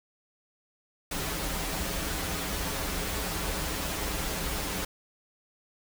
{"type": "noise with comb filter", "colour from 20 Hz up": "pink", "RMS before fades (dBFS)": -32, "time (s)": [1.11, 4.85], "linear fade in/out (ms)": 5, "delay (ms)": 8.4, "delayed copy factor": -0.8, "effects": []}